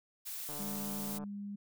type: noise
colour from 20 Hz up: blue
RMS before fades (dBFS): -42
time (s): 0.25-1.19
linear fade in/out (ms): 20
type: click train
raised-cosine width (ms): 1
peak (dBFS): -34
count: 111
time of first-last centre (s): 0.49-1.238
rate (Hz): 147
type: tone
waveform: sine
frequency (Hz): 202.5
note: G#3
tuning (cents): -43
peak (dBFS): -39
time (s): 0.59-1.56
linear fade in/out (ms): 10
effects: none